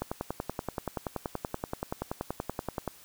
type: click train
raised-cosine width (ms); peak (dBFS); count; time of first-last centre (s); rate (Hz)
1; -17; 31; 0.02-2.877; 10.5
effects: white hiss -54 dBFS RMS until 3.04 s